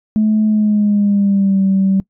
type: tone with pitch glide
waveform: sine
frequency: 215.4 to 193.01 Hz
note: A3 to G3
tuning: -37 to -27 cents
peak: -9 dBFS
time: 0.16-2 s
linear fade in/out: 0 ms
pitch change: -190 cents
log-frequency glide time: 0.46-1.61 s
effects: noise-tail reverb RT60 0.1 s tail -23 dB re dry + tanh soft clip ceiling -6 dBFS